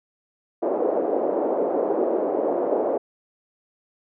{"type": "band-pass noise", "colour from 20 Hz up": "white", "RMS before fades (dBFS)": -23, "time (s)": [0.62, 2.98], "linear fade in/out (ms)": 10, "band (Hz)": [340, 580], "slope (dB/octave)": 24, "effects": []}